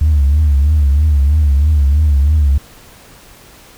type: tone with vibrato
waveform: sine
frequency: 73 Hz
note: D2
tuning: 10 cents flat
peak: -6 dBFS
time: 0.01-2.58 s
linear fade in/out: 5 ms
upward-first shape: triangle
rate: 3.1 Hz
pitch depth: 130 cents each way
effects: tanh soft clip ceiling -5 dBFS + pink hiss -41 dBFS RMS until 3.77 s